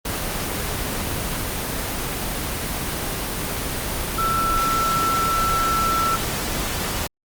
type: tone in noise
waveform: sine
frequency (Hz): 1334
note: E6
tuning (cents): +20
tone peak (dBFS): -19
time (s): 4.18-6.16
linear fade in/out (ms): 5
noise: pink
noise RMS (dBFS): -25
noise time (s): 0.05-7.07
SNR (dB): +3
effects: Opus 24 kbps